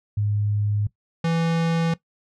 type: tone pair in turn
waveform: sine / square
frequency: 103.83 / 165.68 Hz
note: G#2 / E3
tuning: 0 / +9 cents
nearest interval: minor sixth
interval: 809 cents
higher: second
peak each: -20 dBFS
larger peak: neither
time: 0.17-0.87 / 1.24-1.94 s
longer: neither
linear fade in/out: 5 ms
effects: noise-tail reverb RT60 0.1 s tail -17 dB re dry + low-pass 5000 Hz 12 dB/octave